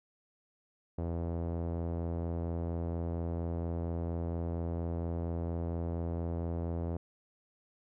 sawtooth tone with low-pass filter, 84.3 Hz, E2, 39 cents sharp, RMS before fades -35 dBFS, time 0.98-6.97 s, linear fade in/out 5 ms, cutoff 610 Hz, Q 1.3, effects none

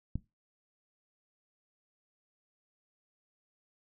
click, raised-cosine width 5 ms, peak -21 dBFS, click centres 0.156 s, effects noise-tail reverb RT60 0.2 s tail -17 dB re dry

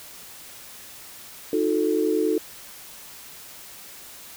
sine chord, D# diminished, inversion none, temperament equal with one note detuned, 311.1 / 361.1 / 440 Hz, D#4 / F#4 / A4, 0 / -42 / 0 cents, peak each -24 / -25 / -23 dBFS, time 1.53-2.38 s, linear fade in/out 2 ms, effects white hiss -43 dBFS RMS until 4.36 s

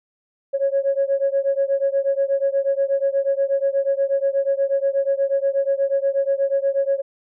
sine beating tone pair, 547 / 555.3 Hz, C#5 / C#5, -23 / +3 cents, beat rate 8.3 Hz, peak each -19 / -20 dBFS, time 0.53-7.02 s, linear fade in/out 20 ms, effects tanh soft clip ceiling -11 dBFS

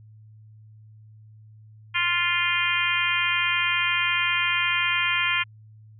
harmonic tone, 349.2 Hz, F4, in tune, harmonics 3 / 4 / 5 / 6 / 7 / 8 / 9, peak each -30 / -30 / -29 / -27 / -26 / -31 / -30 dBFS, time 1.94-5.44 s, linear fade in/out 20 ms, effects added 108 Hz sine -46 dBFS peak until 5.99 s

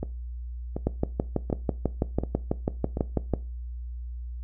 two click trains, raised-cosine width 2 ms, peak -16 / -10 dBFS, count 5 / 16, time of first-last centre 0.03-2.971 / 0.87-3.337 s, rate 1.36 / 6.08 Hz, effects noise-tail reverb RT60 0.3 s tail -19 dB re dry + added 60 Hz sine -33 dBFS peak until 4.43 s

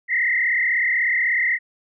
sine tone with frequency modulation, 1975.5 Hz, B6, in tune, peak -17 dBFS, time 0.08-1.59 s, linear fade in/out 50 ms, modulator 36.3 Hz, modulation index 3.3, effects none

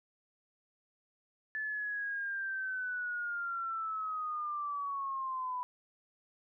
sine linear sweep, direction down, 1742 to 987.8 Hz, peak -34 dBFS, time 1.55-5.63 s, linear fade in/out 0 ms, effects none

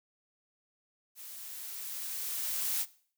blue noise with level ramp, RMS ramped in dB -47 to -31 dBFS, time 1.15-2.86 s, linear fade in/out 50 ms, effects noise-tail reverb RT60 0.5 s tail -19 dB re dry

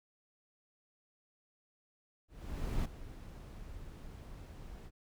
brown noise with ADSR envelope, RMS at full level -34 dBFS, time 2.28-4.91 s, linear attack 570 ms, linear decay 10 ms, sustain -14 dB, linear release 49 ms, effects none

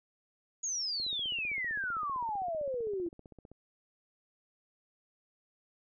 sine exponential sweep, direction down, 6810 to 329.6 Hz, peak -32 dBFS, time 0.63-3.09 s, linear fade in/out 10 ms
click train, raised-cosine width 2 ms, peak -38 dBFS, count 40, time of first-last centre 1-3.516 s, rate 15.5 Hz
effects none

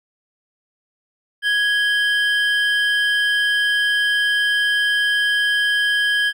triangle tone pair together, 1661.2 / 3136 Hz, G#6 / G7, 0 / 0 cents, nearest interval major seventh, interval 1100 cents, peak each -15 / -20 dBFS, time 1.42-6.33 s, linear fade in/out 50 ms, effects none

